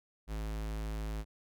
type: tone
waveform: square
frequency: 53.5 Hz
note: A1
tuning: 48 cents flat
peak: -36 dBFS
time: 0.27-1.25 s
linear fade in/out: 50 ms
effects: none